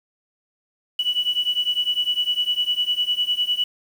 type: beating tone pair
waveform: sine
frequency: 2945 / 2954.9 Hz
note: F#7 / F#7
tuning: -9 / -3 cents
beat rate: 9.9 Hz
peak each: -23 / -22 dBFS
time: 0.99-3.64 s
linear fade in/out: 5 ms
effects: 7-bit